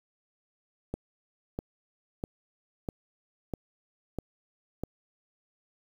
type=click train; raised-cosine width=2 ms; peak=-19 dBFS; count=7; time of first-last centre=0.94-4.836 s; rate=1.54 Hz; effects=8-bit